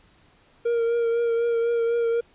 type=tone with vibrato; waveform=triangle; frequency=466.2 Hz; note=A#4; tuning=in tune; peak=-18 dBFS; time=0.65-2.21 s; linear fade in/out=10 ms; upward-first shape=triangle; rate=4 Hz; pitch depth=27 cents each way; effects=pink hiss -58 dBFS RMS until 2.34 s + resampled to 8000 Hz